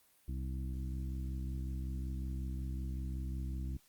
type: harmonic tone with a mistuned harmonic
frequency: 65.41 Hz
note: C2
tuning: in tune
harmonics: 1 / 2 / 3 / 4 / 5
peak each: -37 / -44 / -48 / -52 / -53 dBFS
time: 0.28-3.77 s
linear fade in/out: 5 ms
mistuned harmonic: 5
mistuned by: -24 cents
effects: white hiss -68 dBFS RMS until 3.88 s + Opus 32 kbps